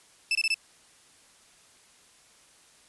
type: tone bursts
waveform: 30% pulse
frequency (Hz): 2637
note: E7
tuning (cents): 0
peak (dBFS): -20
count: 4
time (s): 0.31-0.543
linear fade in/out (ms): 2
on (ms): 41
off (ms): 23
effects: white hiss -58 dBFS RMS until 2.88 s + resampled to 24000 Hz

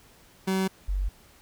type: tone pair in turn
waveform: 30% pulse / sine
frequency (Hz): 190 / 47.5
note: F#3 / F#1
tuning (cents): +46 / +46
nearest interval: 2 octaves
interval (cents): 2400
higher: first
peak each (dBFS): -21 / -24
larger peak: first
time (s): 0.47-0.68 / 0.88-1.09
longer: neither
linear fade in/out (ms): 10
effects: pink hiss -56 dBFS RMS until 1.41 s

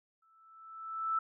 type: tone with exponential growth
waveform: sine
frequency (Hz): 1319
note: E6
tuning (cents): +1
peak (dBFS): -27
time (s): 0.22-1.19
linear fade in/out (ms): 5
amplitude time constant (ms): 210
effects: none

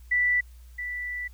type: tone pair in turn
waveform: sine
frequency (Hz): 1971 / 1971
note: B6 / B6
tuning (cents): -4 / -4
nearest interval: unison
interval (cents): 0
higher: neither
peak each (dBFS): -20 / -30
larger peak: first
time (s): 0.11-0.41 / 0.78-1.28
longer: second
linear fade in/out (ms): 10
effects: added 60 Hz sine -45 dBFS peak until 1.33 s + white hiss -62 dBFS RMS until 1.33 s

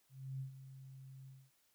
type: tone with ADSR envelope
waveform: sine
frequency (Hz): 133.3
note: C3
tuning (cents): +33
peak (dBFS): -39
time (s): 0.09-1.51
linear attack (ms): 310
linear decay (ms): 110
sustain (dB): -12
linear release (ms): 240
effects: white hiss -75 dBFS RMS until 1.74 s

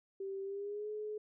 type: tone with pitch glide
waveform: sine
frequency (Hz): 389.4 to 424.6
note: G4 to G#4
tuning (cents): -12 to +38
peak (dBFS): -38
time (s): 0.2-1.18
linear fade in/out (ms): 5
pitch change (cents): +150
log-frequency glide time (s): 0.43-0.89
effects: none

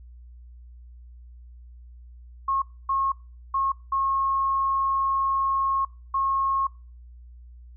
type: tone bursts at uneven times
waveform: sine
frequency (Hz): 1085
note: C#6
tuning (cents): -37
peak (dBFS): -21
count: 5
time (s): 2.48-2.62 / 2.89-3.12 / 3.54-3.72 / 3.92-5.85 / 6.14-6.67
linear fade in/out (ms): 5
effects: noise-tail reverb RT60 0.4 s tail -24 dB re dry + added 60 Hz sine -43 dBFS peak until 7.76 s

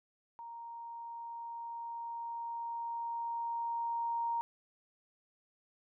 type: tone with level ramp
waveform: sine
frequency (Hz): 932.3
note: A#5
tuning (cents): 0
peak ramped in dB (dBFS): -44 to -31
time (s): 0.39-4.41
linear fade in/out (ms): 0
effects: none

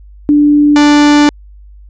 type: tone pair in turn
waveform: sine / 45% pulse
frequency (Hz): 293.7 / 293.7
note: D4 / D4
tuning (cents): 0 / 0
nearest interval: unison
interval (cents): 0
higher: neither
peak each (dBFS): -4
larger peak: neither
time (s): 0.29-0.76 / 0.76-1.29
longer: second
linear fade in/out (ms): 0
effects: added 50 Hz sine -33 dBFS peak until 1.89 s + resampled to 16000 Hz

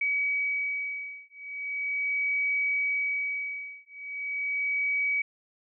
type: beating tone pair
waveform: sine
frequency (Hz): 2271 / 2271.39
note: C#7 / C#7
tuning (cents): +41 / +42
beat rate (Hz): 0.39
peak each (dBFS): -30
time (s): 0.01-5.22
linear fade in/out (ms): 5
effects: none

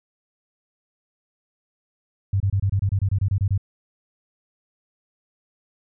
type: tone bursts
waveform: sine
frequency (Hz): 98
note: G2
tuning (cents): 0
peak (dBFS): -17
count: 13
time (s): 2.33-3.578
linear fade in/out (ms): 5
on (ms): 72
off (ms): 26
effects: none

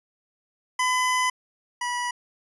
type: tone pair in turn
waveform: 25% pulse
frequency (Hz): 1009 / 974.2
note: B5 / B5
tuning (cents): +37 / -24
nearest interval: minor second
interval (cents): 61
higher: first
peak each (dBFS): -17 / -22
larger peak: first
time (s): 0.79-1.3 / 1.81-2.11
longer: first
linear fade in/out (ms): 5
effects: resampled to 24000 Hz

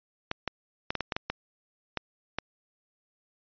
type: clicks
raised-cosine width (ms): 0.3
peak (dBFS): -13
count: 10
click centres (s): 0.314 / 0.477 / 0.905 / 0.953 / 1.007 / 1.122 / 1.165 / 1.3 / 1.973 / 2.386
effects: resampled to 11025 Hz

